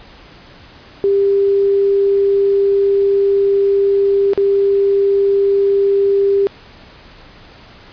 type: tone with dropouts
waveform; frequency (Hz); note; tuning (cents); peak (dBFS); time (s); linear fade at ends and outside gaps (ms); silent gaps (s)
sine; 397; G4; +22; -10; 1.04-6.47; 0; 4.334-4.376
effects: pink hiss -41 dBFS RMS until 7.92 s + resampled to 11025 Hz